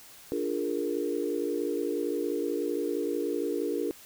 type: chord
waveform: sine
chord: Bb dominant seventh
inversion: first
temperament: equal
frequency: 293.7 / 349.2 / 415.3 / 466.2 Hz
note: D4 / F4 / Ab4 / Bb4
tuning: 0 / 0 / 0 / 0 cents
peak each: -33 dBFS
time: 0.32-3.91 s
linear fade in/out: 0 ms
effects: white hiss -51 dBFS RMS until 4.05 s